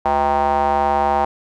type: tone with band-pass filter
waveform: square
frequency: 71.6 Hz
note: D2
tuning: 43 cents flat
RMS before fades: -17 dBFS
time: 0.05-1.25 s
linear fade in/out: 5 ms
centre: 830 Hz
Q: 5.3
effects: none